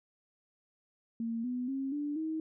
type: tone with pitch steps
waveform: sine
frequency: 229.3 / 248.6 / 269.6 / 292.3 / 316.9 Hz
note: A#3 / B3 / C#4 / D4 / D#4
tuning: -28 / +12 / -48 / -8 / +32 cents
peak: -32 dBFS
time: 1.2-2.4 s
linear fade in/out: 2 ms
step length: 240 ms
effects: none